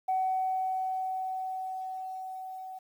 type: tone with level ramp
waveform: sine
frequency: 753 Hz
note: F#5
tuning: 30 cents sharp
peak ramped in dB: -24 to -39 dBFS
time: 0.08-2.79 s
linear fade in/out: 10 ms
effects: tanh soft clip ceiling -21 dBFS + 10-bit